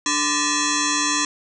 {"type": "tone with frequency modulation", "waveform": "sine", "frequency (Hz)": 2637, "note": "E7", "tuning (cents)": 0, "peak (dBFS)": -18, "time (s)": [0.06, 1.25], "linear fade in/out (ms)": 2, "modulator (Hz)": 733, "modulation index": 6.2, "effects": []}